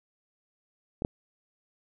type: clicks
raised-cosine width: 2 ms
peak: -20 / -12 dBFS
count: 2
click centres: 1.021 / 1.049 s
effects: none